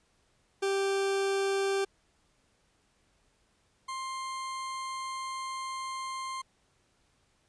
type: tone pair in turn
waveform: 40% pulse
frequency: 392 / 1054.4 Hz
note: G4 / C6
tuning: 0 / +13 cents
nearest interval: octave + perfect fourth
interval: 1713 cents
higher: second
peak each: -26 / -34 dBFS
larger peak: first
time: 0.62-1.85 / 3.88-6.42 s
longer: second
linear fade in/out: 10 ms
effects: pink hiss -70 dBFS RMS until 7.48 s + resampled to 22050 Hz